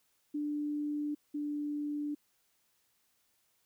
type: tone pair in turn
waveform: sine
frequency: 295.3 / 294 Hz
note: D4 / D4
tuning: +10 / +2 cents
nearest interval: unison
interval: 8 cents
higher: first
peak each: -32 / -33 dBFS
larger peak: first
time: 0.34-1.15 / 1.34-2.15 s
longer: neither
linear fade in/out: 10 ms
effects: white hiss -74 dBFS RMS until 3.65 s